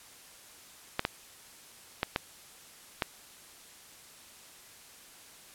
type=clicks; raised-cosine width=0.3 ms; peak=-11 dBFS; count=5; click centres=0.994 / 1.051 / 2.031 / 2.161 / 3.022 s; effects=white hiss -53 dBFS RMS until 5.54 s + low-pass 12000 Hz 12 dB/octave